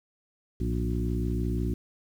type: harmonic tone with a mistuned harmonic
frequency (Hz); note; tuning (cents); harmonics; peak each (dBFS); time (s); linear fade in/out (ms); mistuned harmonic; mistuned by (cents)
60; B1; -49; 1 / 2 / 3 / 4 / 5 / 6; -29 / -32 / -34 / -35 / -36 / -37; 0.6-1.74; 5; 2; -87
effects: 9-bit